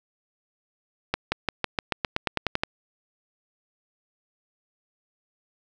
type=accelerating click train; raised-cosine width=0.3 ms; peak=-7 dBFS; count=13; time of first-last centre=1.14-2.635 s; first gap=180 ms; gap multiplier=0.93; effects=none